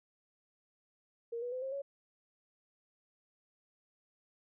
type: tone with pitch steps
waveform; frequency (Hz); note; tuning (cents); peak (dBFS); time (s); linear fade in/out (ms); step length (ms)
sine; 466.2 / 487.4 / 509.6 / 532.7 / 557; A#4 / B4 / C5 / C5 / C#5; 0 / -23 / -46 / +31 / +8; -36; 1.32-1.82; 10; 100
effects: none